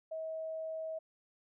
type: tone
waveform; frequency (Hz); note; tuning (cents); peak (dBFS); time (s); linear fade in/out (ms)
sine; 640; D#5; +49; -37; 0.11-0.99; 10
effects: none